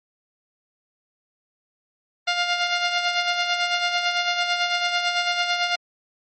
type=tone with tremolo; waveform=10% pulse; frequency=704 Hz; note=F5; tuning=14 cents sharp; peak=-10 dBFS; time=2.27-5.76 s; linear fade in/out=10 ms; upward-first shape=sine; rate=9 Hz; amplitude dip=50%; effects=MP3 32 kbps